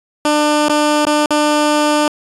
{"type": "tone with dropouts", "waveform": "15% pulse", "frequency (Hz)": 298.8, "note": "D4", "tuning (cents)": 30, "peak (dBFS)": -5, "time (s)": [0.25, 2.08], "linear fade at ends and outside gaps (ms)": 2, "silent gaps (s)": [[0.685, 0.695], [1.052, 1.067], [1.26, 1.306]], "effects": ["resampled to 24000 Hz"]}